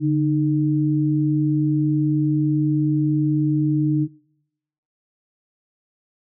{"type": "tone pair together", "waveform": "sine", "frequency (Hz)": [145.21, 306.8], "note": ["D3", "D#4"], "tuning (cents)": [-19, -24], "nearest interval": "octave + minor second", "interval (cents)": 1295, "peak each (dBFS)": -19, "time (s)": [0, 4.08], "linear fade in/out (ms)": 50, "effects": ["noise-tail reverb RT60 0.9 s tail -25 dB re dry"]}